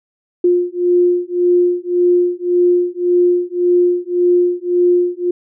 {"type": "beating tone pair", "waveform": "sine", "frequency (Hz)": [353.4, 355.2], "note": ["F4", "F4"], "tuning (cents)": [21, 29], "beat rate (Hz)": 1.8, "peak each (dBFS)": -14, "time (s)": [0.44, 5.31], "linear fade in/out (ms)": 5, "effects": []}